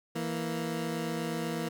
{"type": "tone pair together", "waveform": "20% pulse", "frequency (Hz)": [164.81, 233.1], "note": ["E3", "A#3"], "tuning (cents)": [0, 0], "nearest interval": "tritone", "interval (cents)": 600, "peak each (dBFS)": [-29, -30], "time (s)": [0.15, 1.69], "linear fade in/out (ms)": 10, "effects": []}